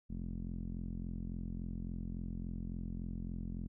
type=tone with low-pass filter; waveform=sawtooth; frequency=43.56 Hz; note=F1; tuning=4 cents flat; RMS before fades=-41 dBFS; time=0.09-3.68 s; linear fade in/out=20 ms; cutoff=220 Hz; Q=3.5; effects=none